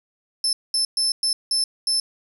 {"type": "tone bursts at uneven times", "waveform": "35% pulse", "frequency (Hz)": 5274, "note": "E8", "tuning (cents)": 0, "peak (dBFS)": -16, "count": 6, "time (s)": [[0.44, 0.53], [0.74, 0.85], [0.97, 1.12], [1.23, 1.33], [1.51, 1.64], [1.87, 2]], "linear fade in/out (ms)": 2, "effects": []}